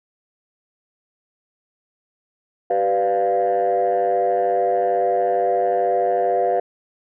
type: chord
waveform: sine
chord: G dominant seventh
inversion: none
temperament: equal with one note detuned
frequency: 385 / 493.9 / 587.3 / 698.5 Hz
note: G4 / B4 / D5 / F5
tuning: -31 / 0 / 0 / 0 cents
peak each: -23 / -20 / -24 / -18 dBFS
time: 2.7-6.6 s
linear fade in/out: 5 ms
effects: tanh soft clip ceiling -11 dBFS